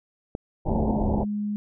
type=click; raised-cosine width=2 ms; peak=-16 dBFS; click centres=0.351 s
type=low-pass noise; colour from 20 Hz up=pink; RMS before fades=-25 dBFS; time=0.65-1.25 s; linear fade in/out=20 ms; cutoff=920 Hz; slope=96 dB/octave
type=tone with pitch glide; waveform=sine; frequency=220 to 207.7 Hz; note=A3 to G#3; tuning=0 to 0 cents; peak=-25 dBFS; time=0.69-1.56 s; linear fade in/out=0 ms; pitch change=-100 cents; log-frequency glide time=0.83-1.11 s
effects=none